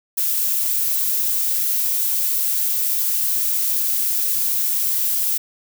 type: noise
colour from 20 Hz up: violet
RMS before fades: -20 dBFS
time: 0.17-5.38 s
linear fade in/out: 10 ms
effects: none